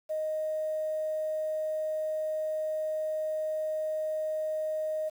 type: tone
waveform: sine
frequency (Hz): 622.3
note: D#5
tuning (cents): 0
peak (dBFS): -28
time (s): 0.09-5.1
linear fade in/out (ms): 20
effects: tanh soft clip ceiling -24 dBFS + 9-bit